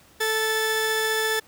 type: tone pair together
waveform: sawtooth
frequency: 440 / 1745.3 Hz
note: A4 / A6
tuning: 0 / -15 cents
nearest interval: 2 octaves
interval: 2385 cents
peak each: -21 dBFS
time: 0.2-1.4 s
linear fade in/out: 10 ms
effects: pink hiss -54 dBFS RMS until 1.47 s + high-pass 60 Hz 12 dB/octave